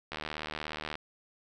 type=click train; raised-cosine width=0.3 ms; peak=-20 dBFS; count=65; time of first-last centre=0.12-0.954 s; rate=76.7 Hz; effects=none